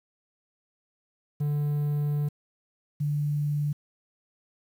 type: tone pair in turn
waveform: triangle / sine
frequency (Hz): 146.83 / 146.83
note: D3 / D3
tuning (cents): 0 / 0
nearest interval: unison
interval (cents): 0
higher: neither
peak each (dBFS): -22 / -24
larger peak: first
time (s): 1.4-2.29 / 3-3.73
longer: first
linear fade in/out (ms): 10
effects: 9-bit